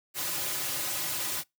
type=noise with comb filter; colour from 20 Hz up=white; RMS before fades=-32 dBFS; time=0.14-1.44 s; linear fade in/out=50 ms; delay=4.4 ms; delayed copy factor=-1; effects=noise-tail reverb RT60 0.2 s tail -25 dB re dry + high-pass 100 Hz 12 dB/octave